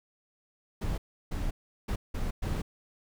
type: noise bursts at uneven times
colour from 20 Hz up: brown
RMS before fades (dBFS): -31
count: 5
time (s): 0.81-0.98 / 1.31-1.51 / 1.88-1.96 / 2.14-2.31 / 2.42-2.62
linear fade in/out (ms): 10
effects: none